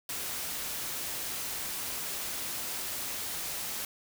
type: noise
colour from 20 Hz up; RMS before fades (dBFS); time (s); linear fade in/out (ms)
white; -36; 0.09-3.85; 2
effects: none